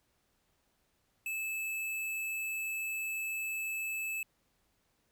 square tone, 2614 Hz, E7, 15 cents flat, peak -35 dBFS, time 1.26-4.23 s, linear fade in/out 2 ms, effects pink hiss -75 dBFS RMS until 5.11 s

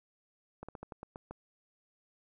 slowing click train, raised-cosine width 1 ms, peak -29 dBFS, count 8, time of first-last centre 0.63-1.31 s, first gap 56 ms, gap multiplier 1.18, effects none

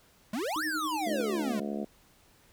square exponential two-way sweep, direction up then down, 196 to 1881 to 196 Hz, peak -31 dBFS, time 0.33-1.6 s, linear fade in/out 5 ms, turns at 0.64 s
sine tone with tremolo, 311.1 Hz, D#4, in tune, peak -32 dBFS, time 0.56-1.21 s, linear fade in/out 0 ms, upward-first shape sine, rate 11 Hz, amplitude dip 70%
harmonic tone, 71.5 Hz, D2, 46 cents flat, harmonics 3 / 4 / 5 / 6 / 7 / 8 / 9 / 10, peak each -34 / -40 / -40 / -43 / -43 / -47 / -42 / -47 dBFS, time 1.06-1.85 s, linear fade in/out 10 ms
effects pink hiss -62 dBFS RMS until 2.52 s

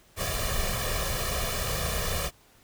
pink noise with comb filter, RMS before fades -29 dBFS, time 0.16-2.31 s, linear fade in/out 50 ms, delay 1.7 ms, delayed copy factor +0.8, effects pink hiss -59 dBFS RMS until 2.63 s

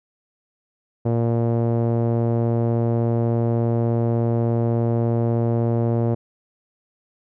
sawtooth tone with low-pass filter, 116.54 Hz, A#2, in tune, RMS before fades -20 dBFS, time 1.05-6.15 s, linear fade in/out 10 ms, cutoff 570 Hz, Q 1.5, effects none

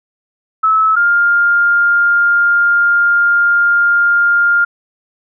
sine tone pair in turn, 1300 / 1404.5 Hz, E6 / F6, -24 / +9 cents, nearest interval minor second, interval 133 cents, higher second, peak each -8 dBFS, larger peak neither, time 0.63-0.96 / 0.96-4.65 s, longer second, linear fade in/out 10 ms, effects none

